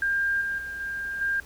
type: tone with level steps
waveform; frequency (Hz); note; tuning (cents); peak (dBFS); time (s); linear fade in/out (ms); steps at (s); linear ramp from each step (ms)
sine; 1600; G6; +35; -22 / -26 / -32 / -29 / -23; 0.02-1.4; 2; 0.41 / 0.58 / 0.8 / 1.21; 5
effects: added 60 Hz sine -50 dBFS peak until 1.45 s + pink hiss -50 dBFS RMS until 1.45 s